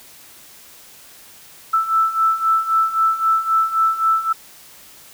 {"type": "beating tone pair", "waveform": "sine", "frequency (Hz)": [1318.5, 1322.3], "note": ["E6", "E6"], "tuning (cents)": [0, 5], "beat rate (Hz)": 3.8, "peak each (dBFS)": [-20, -16], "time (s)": [1.73, 4.33], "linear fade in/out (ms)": 10, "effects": ["white hiss -44 dBFS RMS until 5.13 s"]}